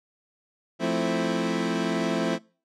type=chord; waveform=25% pulse; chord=F major seventh; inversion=none; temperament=equal; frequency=174.61 / 220 / 261.6 / 329.6 Hz; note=F3 / A3 / C4 / E4; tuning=0 / 0 / 0 / 0 cents; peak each=-26 dBFS; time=0.79-2.39 s; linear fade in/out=50 ms; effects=noise-tail reverb RT60 0.4 s tail -24 dB re dry + low-pass 6000 Hz 12 dB/octave